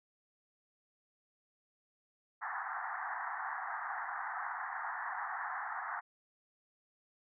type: band-pass noise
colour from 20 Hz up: pink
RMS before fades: -40 dBFS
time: 2.41-6.01 s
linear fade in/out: 20 ms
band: 730 to 1900 Hz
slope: 96 dB/octave
effects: none